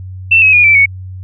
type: tone with pitch steps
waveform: sine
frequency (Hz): 2679 / 2557 / 2440 / 2328 / 2222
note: E7 / D#7 / D#7 / D7 / C#7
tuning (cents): +27 / +47 / -34 / -16 / +4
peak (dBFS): -4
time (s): 0.31-0.86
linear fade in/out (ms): 10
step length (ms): 110
effects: added 93 Hz sine -24 dBFS peak until 1.23 s